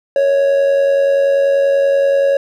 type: tone with amplitude modulation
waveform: triangle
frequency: 554.4 Hz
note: C#5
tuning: in tune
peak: -6 dBFS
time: 0.16-2.37 s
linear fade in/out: 2 ms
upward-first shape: sine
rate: 90.4 Hz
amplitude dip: 45%
effects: none